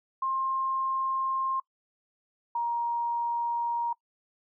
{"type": "tone pair in turn", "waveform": "sine", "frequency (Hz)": [1061, 942.2], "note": ["C6", "A#5"], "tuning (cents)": [24, 18], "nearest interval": "major second", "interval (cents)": 206, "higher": "first", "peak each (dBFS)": -26, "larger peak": "neither", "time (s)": [[0.22, 1.6], [2.55, 3.93]], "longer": "neither", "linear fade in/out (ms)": 5, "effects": ["noise-tail reverb RT60 0.1 s tail -24 dB re dry"]}